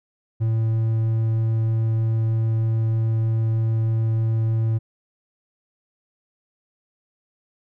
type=tone; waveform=triangle; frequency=112.1 Hz; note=A2; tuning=33 cents sharp; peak=-16 dBFS; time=0.4-4.79 s; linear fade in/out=20 ms; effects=none